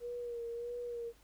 sine tone with vibrato, 475.3 Hz, A#4, 34 cents sharp, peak -38 dBFS, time 0-1.13 s, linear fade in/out 50 ms, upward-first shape sine, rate 1.6 Hz, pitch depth 33 cents each way, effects added 50 Hz sine -65 dBFS peak until 1.23 s + pink hiss -66 dBFS RMS until 1.23 s

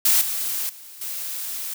blue noise with level steps, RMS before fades -17 / -26 / -42 / -30 dBFS, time 0.05-1.74 s, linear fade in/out 5 ms, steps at 0.21 / 0.69 / 1.01 s, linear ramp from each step 5 ms, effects none

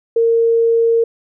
sine tone, 460 Hz, A#4, 23 cents flat, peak -10 dBFS, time 0.16-1.04 s, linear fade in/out 5 ms, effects none

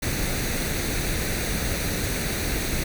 pink noise with comb filter, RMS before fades -26 dBFS, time 0.02-2.84 s, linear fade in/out 10 ms, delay 0.48 ms, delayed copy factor +0.55, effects none

